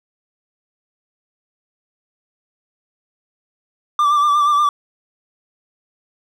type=tone with vibrato; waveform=triangle; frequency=1174.7 Hz; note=D6; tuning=in tune; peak=-10 dBFS; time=3.99-4.69 s; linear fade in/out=2 ms; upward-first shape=sine; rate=8.4 Hz; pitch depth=40 cents each way; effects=none